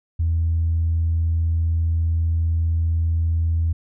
sine tone, 82.41 Hz, E2, in tune, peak -16 dBFS, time 0.19-3.73 s, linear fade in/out 10 ms, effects tanh soft clip ceiling -13 dBFS

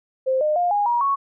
sine tone with pitch steps, 523.3 / 608.1 / 706.6 / 821.1 / 954.2 / 1108.8 Hz, C5 / D#5 / F5 / G#5 / A#5 / C#6, 0 / -40 / +20 / -20 / +40 / 0 cents, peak -17 dBFS, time 0.26-1.16 s, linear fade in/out 20 ms, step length 150 ms, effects none

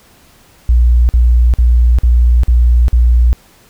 sine tone bursts, 59.8 Hz, A#1, 45 cents sharp, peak -5 dBFS, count 6, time 0.69-3.33 s, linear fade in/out 0 ms, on 400 ms, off 48 ms, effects pink hiss -46 dBFS RMS until 3.69 s

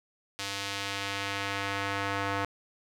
square tone with band-pass filter sweep, 99.2 Hz, G2, 21 cents sharp, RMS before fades -33 dBFS, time 0.39-2.45 s, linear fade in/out 0 ms, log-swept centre 4300 to 1300 Hz, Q 0.89, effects 9-bit

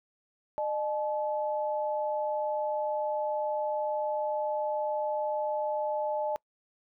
sine tone pair together, 606.9 / 860 Hz, D#5 / A5, -43 / -40 cents, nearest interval tritone, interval 603 cents, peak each -30 / -32 dBFS, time 0.58-6.36 s, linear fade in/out 0 ms, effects noise-tail reverb RT60 0.1 s tail -25 dB re dry

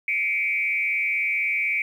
sine tone with frequency modulation, 2295 Hz, D7, 40 cents flat, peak -21 dBFS, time 0.08-1.82 s, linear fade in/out 2 ms, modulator 166 Hz, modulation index 0.83, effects 9-bit

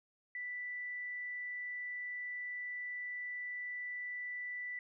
sine tone, 1975.5 Hz, B6, in tune, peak -39 dBFS, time 0.35-4.79 s, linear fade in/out 2 ms, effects none

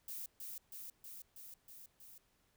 violet noise with echo, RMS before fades -45 dBFS, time 0.08-0.26 s, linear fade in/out 2 ms, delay 320 ms, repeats 6, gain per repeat -2 dB, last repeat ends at 2.18 s, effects pink hiss -75 dBFS RMS until 2.56 s

